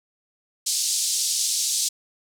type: band-pass noise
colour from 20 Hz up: white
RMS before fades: -24 dBFS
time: 0.66-1.89 s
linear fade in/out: 10 ms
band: 4100 to 8800 Hz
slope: 24 dB/octave
effects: none